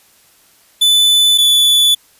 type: tone pair in turn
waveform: 45% pulse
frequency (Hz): 3497 / 3465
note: A7 / A7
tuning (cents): -11 / -27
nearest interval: unison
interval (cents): 16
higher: first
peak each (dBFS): -8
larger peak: neither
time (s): 0.81-1.38 / 1.38-1.95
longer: neither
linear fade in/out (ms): 10
effects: white hiss -50 dBFS RMS until 2.19 s + resampled to 32000 Hz